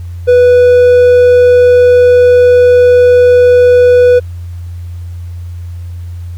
triangle tone with hard clipping, 492.7 Hz, B4, 4 cents flat, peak -3 dBFS, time 0.27-4.2 s, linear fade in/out 20 ms, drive 6 dB, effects added 87 Hz sine -20 dBFS peak until 6.37 s + pink hiss -46 dBFS RMS until 6.37 s

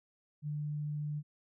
sine tone, 148.8 Hz, D3, 23 cents sharp, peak -34 dBFS, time 0.42-1.23 s, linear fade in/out 50 ms, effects none

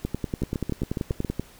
two click trains, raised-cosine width 3 ms, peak -14 / -13 dBFS, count 7 / 15, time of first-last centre 0.42-1.248 / 0.05-1.396 s, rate 7.25 / 10.4 Hz, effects pink hiss -51 dBFS RMS until 1.59 s

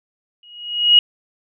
sine tone with exponential growth, 2892 Hz, F#7, 40 cents flat, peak -4 dBFS, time 0.43-0.99 s, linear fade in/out 2 ms, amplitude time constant 120 ms, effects none

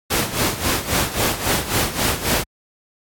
pink noise with tremolo, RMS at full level -17 dBFS, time 0.1-2.44 s, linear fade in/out 10 ms, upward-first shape sine, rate 3.7 Hz, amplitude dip 75%, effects high-pass 60 Hz 12 dB/octave + AAC 64 kbps

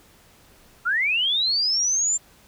sine linear sweep, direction up, 1318.5 to 7330 Hz, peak -19 dBFS, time 0.85-2.18 s, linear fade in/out 20 ms, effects pink hiss -54 dBFS RMS until 2.47 s

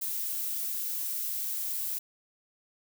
violet noise, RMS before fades -33 dBFS, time 0.01-1.99 s, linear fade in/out 10 ms, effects none

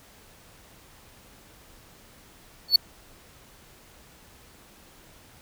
triangle tone with exponential growth, 4435 Hz, C#8, in tune, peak -8 dBFS, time 2.68-2.76 s, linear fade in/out 5 ms, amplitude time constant 17 ms, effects pink hiss -53 dBFS RMS until 5.41 s

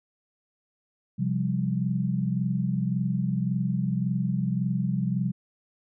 sine chord, C suspended fourth, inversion none, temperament just, 130.81 / 174.42 / 196.22 Hz, C3 / F3 / G3, 0 / -2 / +2 cents, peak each -28 dBFS, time 1.18-5.32 s, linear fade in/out 20 ms, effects none

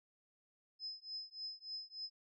sine tone with tremolo, 5100 Hz, D#8, 42 cents sharp, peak -40 dBFS, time 0.79-2.1 s, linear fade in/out 50 ms, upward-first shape triangle, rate 3.4 Hz, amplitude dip 100%, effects none

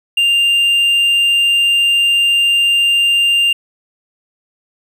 triangle tone, 2794 Hz, F7, in tune, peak -8 dBFS, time 0.17-3.53 s, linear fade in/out 5 ms, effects none

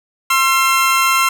25% pulse tone pair together, 1058 / 1352 Hz, C6 / E6, +19 / +43 cents, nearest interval major third, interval 424 cents, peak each -11 dBFS, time 0.3-1.29 s, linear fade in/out 5 ms, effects none

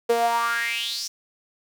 sawtooth tone with high-pass filter sweep, 233.1 Hz, A#3, in tune, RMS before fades -24 dBFS, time 0.09-1.08 s, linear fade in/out 10 ms, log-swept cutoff 470 to 5900 Hz, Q 6.4, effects none

